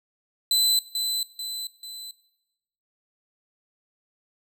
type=tone with echo; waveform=sawtooth; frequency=4023 Hz; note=B7; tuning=31 cents sharp; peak=-16 dBFS; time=0.51-0.79 s; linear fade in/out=2 ms; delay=440 ms; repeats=3; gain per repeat=-6 dB; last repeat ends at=2.11 s; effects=noise-tail reverb RT60 1.0 s tail -20 dB re dry